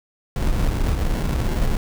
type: noise with sample-and-hold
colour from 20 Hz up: brown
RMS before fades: -20 dBFS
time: 0.36-1.77 s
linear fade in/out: 2 ms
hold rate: 1225 Hz
effects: none